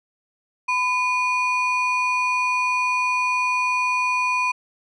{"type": "ring-modulated tone", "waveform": "triangle", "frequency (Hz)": 1728, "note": "A6", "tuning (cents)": -32, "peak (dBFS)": -14, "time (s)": [0.68, 4.52], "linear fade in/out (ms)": 10, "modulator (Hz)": 725, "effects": ["resampled to 22050 Hz"]}